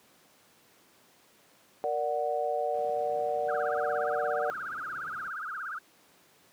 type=chord; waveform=sine; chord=Bb augmented; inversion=none; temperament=equal; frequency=466.2 / 587.3 / 740 Hz; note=Bb4 / D5 / F#5; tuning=0 / 0 / 0 cents; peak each=-33 / -31 / -31 dBFS; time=1.84-4.5 s; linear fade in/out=0 ms
type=noise; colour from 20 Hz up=brown; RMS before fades=-46 dBFS; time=2.74-5.29 s; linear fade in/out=5 ms
type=tone with vibrato; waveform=sine; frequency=1396.9 Hz; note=F6; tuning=in tune; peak=-34 dBFS; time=3.48-5.79 s; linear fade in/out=10 ms; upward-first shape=triangle; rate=17 Hz; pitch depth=280 cents each way
effects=pink hiss -61 dBFS RMS until 6.52 s + high-pass 200 Hz 12 dB/octave